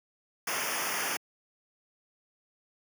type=noise with comb filter; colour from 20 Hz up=pink; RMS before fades=-32 dBFS; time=0.47-1.17 s; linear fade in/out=5 ms; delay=0.25 ms; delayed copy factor=-1; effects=high-pass 150 Hz 12 dB/octave